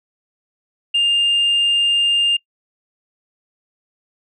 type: tone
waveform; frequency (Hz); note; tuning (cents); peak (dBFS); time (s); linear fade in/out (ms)
sine; 2807; F7; +8; -11; 0.94-2.37; 10
effects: noise-tail reverb RT60 0.1 s tail -26 dB re dry + tanh soft clip ceiling -11 dBFS